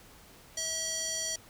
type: tone with band-pass filter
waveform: square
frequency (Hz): 645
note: E5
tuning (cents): -38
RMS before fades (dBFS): -34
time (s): 0.57-1.36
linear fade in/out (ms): 5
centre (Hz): 6000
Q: 2.9
effects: pink hiss -55 dBFS RMS until 1.49 s